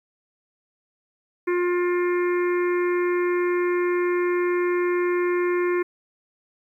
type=harmonic tone with a mistuned harmonic; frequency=354.2 Hz; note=F4; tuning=24 cents sharp; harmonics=1 / 3 / 4 / 5 / 6 / 7; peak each=-20 / -31 / -37 / -34 / -35 / -41 dBFS; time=1.47-5.83 s; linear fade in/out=10 ms; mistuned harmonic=7; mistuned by=-47 cents; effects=10-bit